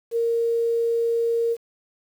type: tone with quantisation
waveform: sine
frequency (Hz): 464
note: A#4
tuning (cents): -8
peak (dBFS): -19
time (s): 0.11-1.57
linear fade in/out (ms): 50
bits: 8
effects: none